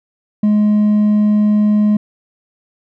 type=tone with hard clipping; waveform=sine; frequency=210 Hz; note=G#3; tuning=19 cents sharp; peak=-10 dBFS; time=0.43-1.97 s; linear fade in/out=5 ms; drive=2 dB; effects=none